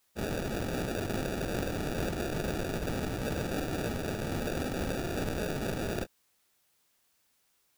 violet noise with sample-and-hold, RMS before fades -33 dBFS, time 0.15-6.07 s, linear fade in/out 50 ms, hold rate 1050 Hz, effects white hiss -72 dBFS RMS until 7.77 s

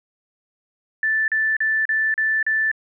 sine tone bursts, 1760 Hz, A6, in tune, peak -17 dBFS, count 6, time 1.03-2.715 s, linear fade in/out 2 ms, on 250 ms, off 37 ms, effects none

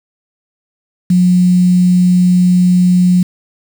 sine tone with quantisation, 180 Hz, F#3, 47 cents flat, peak -6 dBFS, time 1.1-3.23 s, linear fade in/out 5 ms, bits 5, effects none

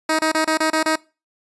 10% pulse tone bursts, 315.5 Hz, D#4, 24 cents sharp, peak -8 dBFS, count 7, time 0.09-0.958 s, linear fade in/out 5 ms, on 100 ms, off 28 ms, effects noise-tail reverb RT60 0.3 s tail -22 dB re dry + resampled to 24000 Hz

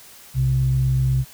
sine tone pair together, 61.8 / 129.97 Hz, B1 / C3, +2 / -11 cents, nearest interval octave + minor second, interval 1287 cents, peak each -23 / -16 dBFS, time 0.34-1.25 s, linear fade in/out 50 ms, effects tanh soft clip ceiling -9 dBFS + white hiss -45 dBFS RMS until 1.33 s

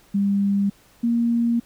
sine tone pair in turn, 199.7 / 234.4 Hz, G3 / A#3, +32 / +10 cents, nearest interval minor third, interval 278 cents, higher second, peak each -17 dBFS, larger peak neither, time 0.14-0.7 / 1.03-1.6 s, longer second, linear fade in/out 10 ms, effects pink hiss -55 dBFS RMS until 1.65 s

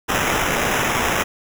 violet noise with sample-and-hold, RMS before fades -20 dBFS, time 0.08-1.24 s, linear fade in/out 20 ms, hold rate 4410 Hz, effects none

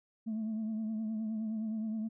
sine tone with vibrato, 219.1 Hz, A3, 7 cents flat, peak -31 dBFS, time 0.26-2.09 s, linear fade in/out 20 ms, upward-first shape triangle, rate 9.6 Hz, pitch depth 54 cents each way, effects tanh soft clip ceiling -31 dBFS

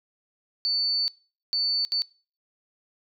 sine tone bursts at uneven times, 4500 Hz, C#8, 25 cents sharp, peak -22 dBFS, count 3, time 0.65-1.08 / 1.53-1.85 / 1.92-2.02 s, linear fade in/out 0 ms, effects noise-tail reverb RT60 0.4 s tail -24 dB re dry

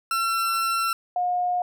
40% pulse / sine tone pair in turn, 1351 / 717.2 Hz, E6 / F5, +42 / +46 cents, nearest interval major seventh, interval 1096 cents, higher first, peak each -21 dBFS, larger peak neither, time 0.11-0.93 / 1.16-1.62 s, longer first, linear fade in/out 2 ms, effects none

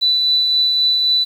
sine tone with tremolo, 3979 Hz, B7, 12 cents sharp, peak -11 dBFS, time 0.01-1.25 s, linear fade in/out 20 ms, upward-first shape triangle, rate 3.8 Hz, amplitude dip 30%, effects 7-bit

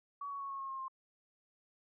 sine tone with pitch steps, 1131 / 1118.7 / 1106.4 / 1094.4 / 1082.4 / 1070.6 / 1058.9 Hz, C#6 / C#6 / C#6 / C#6 / C#6 / C6 / C6, +34 / +15 / -4 / -23 / -42 / +39 / +20 cents, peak -39 dBFS, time 0.21-0.882 s, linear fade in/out 5 ms, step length 96 ms, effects none

